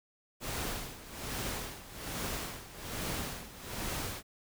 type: noise with tremolo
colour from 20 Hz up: pink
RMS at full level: -36 dBFS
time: 0.4-4.23 s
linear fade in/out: 50 ms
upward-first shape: sine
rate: 1.2 Hz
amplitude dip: 80%
effects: none